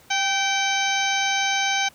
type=harmonic tone with a mistuned harmonic; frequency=773 Hz; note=G5; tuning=24 cents flat; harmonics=1 / 2 / 3 / 4 / 5 / 6 / 7 / 8; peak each=-25 / -27 / -26 / -28 / -31 / -37 / -36 / -29 dBFS; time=0.1-1.89 s; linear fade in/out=10 ms; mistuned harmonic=1; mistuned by=+40 cents; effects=pink hiss -52 dBFS RMS until 1.94 s + high-pass 80 Hz 12 dB/octave